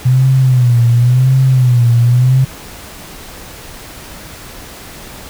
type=tone with vibrato; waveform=sine; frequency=125.1 Hz; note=B2; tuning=23 cents sharp; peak=-6 dBFS; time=0.05-2.45 s; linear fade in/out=10 ms; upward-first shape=sine; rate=0.93 Hz; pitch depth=100 cents each way; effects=pink hiss -32 dBFS RMS until 5.29 s